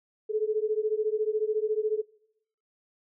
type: beating tone pair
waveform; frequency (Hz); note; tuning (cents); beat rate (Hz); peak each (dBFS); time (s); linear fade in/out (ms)
sine; 424.6 / 438.6; G#4 / A4; +38 / -6; 14; -27 / -28; 0.29-2.02; 20
effects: noise-tail reverb RT60 0.7 s tail -22 dB re dry